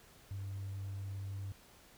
triangle tone, 98 Hz, G2, in tune, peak -36 dBFS, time 0.31-1.52 s, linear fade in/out 0 ms, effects tanh soft clip ceiling -35 dBFS + pink hiss -61 dBFS RMS until 1.97 s

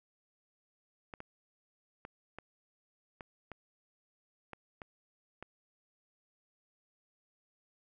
clicks, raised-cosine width 0.5 ms, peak -29 dBFS, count 9, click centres 1.138 / 1.204 / 2.051 / 2.386 / 3.208 / 3.517 / 4.533 / 4.818 / 5.426 s, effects none

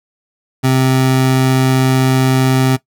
25% pulse tone, 130.81 Hz, C3, in tune, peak -6 dBFS, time 0.63-2.77 s, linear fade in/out 20 ms, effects noise-tail reverb RT60 0.1 s tail -17 dB re dry

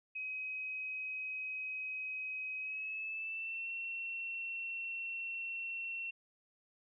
sine tone with pitch glide, 2532 to 2714 Hz, D#7 to E7, +30 to +50 cents, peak -38 dBFS, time 0.15-6.11 s, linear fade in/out 10 ms, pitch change +120 cents, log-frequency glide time 2.59-3.7 s, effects none

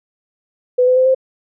sine tone with pitch steps, 499.1 / 507.2 / 515.5 / 523.9 Hz, B4 / B4 / C5 / C5, +18 / +46 / -26 / +2 cents, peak -9 dBFS, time 0.78-1.148 s, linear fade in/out 10 ms, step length 92 ms, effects none

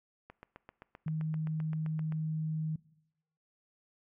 click train, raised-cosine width 0.5 ms, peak -33 dBFS, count 15, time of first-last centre 0.3-2.123 s, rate 7.68 Hz
sine tone, 157 Hz, D#3, 16 cents sharp, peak -31 dBFS, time 1.06-2.76 s, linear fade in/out 5 ms
effects noise-tail reverb RT60 0.8 s tail -21 dB re dry

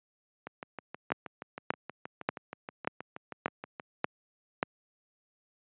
two click trains, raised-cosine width 0.5 ms, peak -11 / -24 dBFS, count 7 / 22, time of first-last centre 1.12-4.629 / 0.47-3.798 s, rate 1.71 / 6.31 Hz, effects high-pass 150 Hz 12 dB/octave + resampled to 8000 Hz

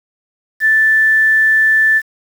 sine tone with quantisation, 1760 Hz, A6, in tune, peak -8 dBFS, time 0.6-2.02 s, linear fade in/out 50 ms, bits 6, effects none

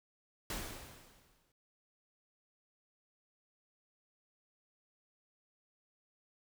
pink noise with exponential decay, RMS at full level -38 dBFS, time 0.5-1.52 s, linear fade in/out 2 ms, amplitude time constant 220 ms, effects none

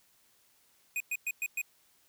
square tone bursts, 2485 Hz, D#7, 3 cents flat, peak -31 dBFS, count 5, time 0.96-1.615 s, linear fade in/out 2 ms, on 43 ms, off 110 ms, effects white hiss -67 dBFS RMS until 2.08 s

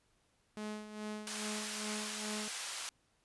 sawtooth tone with tremolo, 212.4 Hz, G#3, 39 cents sharp, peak -35 dBFS, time 0.57-2.48 s, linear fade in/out 0 ms, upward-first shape sine, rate 2.4 Hz, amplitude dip 65%
white band-pass noise, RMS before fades -42 dBFS, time 1.27-2.89 s, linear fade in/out 0 ms, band 810 to 8600 Hz, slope 12 dB/octave
effects pink hiss -74 dBFS RMS until 3.24 s + resampled to 24000 Hz

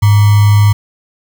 sine tone with sample-and-hold, 103.4 Hz, G#2, 7 cents flat, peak -4 dBFS, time 0.02-0.73 s, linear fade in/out 10 ms, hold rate 1050 Hz, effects none

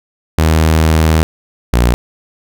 sawtooth tone pair in turn, 79.5 / 59.71 Hz, D#2 / A#1, +38 / +42 cents, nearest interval perfect fourth, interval 496 cents, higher first, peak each -4 dBFS, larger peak neither, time 0.38-1.23 / 1.73-1.94 s, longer first, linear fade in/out 0 ms, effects none

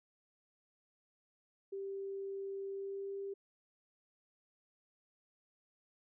sine tone with pitch glide, 392 to 395.2 Hz, G4 to G4, 0 to +14 cents, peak -39 dBFS, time 1.72-3.34 s, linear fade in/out 10 ms, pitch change +14 cents, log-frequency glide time 2.69-3.18 s, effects none

